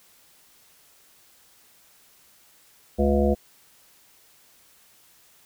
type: harmonic tone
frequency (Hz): 70.7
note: C#2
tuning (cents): +35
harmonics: 1 / 3 / 5 / 7 / 9 / 10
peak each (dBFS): -23 / -23 / -26 / -24 / -28 / -31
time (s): 2.98-3.35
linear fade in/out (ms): 20
effects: white hiss -57 dBFS RMS until 5.45 s